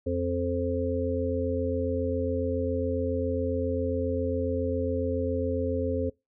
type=harmonic tone; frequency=87.31 Hz; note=F2; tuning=in tune; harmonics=1 / 3 / 5 / 6; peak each=-31 / -31 / -31 / -31 dBFS; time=0.06-6.1 s; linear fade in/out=10 ms; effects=noise-tail reverb RT60 0.2 s tail -22 dB re dry